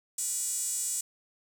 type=tone with high-pass filter; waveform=sawtooth; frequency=484.2 Hz; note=B4; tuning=34 cents flat; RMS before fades=-32 dBFS; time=0.18-1.01 s; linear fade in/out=5 ms; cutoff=7700 Hz; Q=5; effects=none